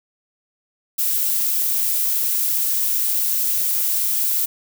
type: noise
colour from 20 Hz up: violet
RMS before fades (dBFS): -20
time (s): 0.98-4.46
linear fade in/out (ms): 10
effects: none